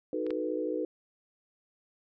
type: chord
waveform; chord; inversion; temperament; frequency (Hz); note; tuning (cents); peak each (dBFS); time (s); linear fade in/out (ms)
sine; B dominant seventh; first; equal; 311.1 / 370 / 440 / 493.9; D#4 / F#4 / A4 / B4; 0 / 0 / 0 / 0; -34 / -37 / -36 / -34; 0.13-0.85; 2
type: clicks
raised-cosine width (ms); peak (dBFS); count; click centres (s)
0.3; -32 / -25; 2; 0.266 / 0.306
effects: none